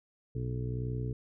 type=harmonic tone; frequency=61.74 Hz; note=B1; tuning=in tune; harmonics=1 / 2 / 3 / 4 / 5 / 6 / 7; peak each=-40 / -33 / -47 / -45 / -46 / -49 / -43 dBFS; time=0.35-1.13 s; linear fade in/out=5 ms; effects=none